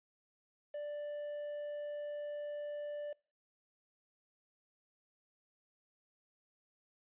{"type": "tone with quantisation", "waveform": "triangle", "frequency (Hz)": 588, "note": "D5", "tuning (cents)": 2, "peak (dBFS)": -37, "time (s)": [0.74, 3.13], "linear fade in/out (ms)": 5, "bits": 10, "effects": ["noise-tail reverb RT60 0.4 s tail -26 dB re dry", "resampled to 8000 Hz"]}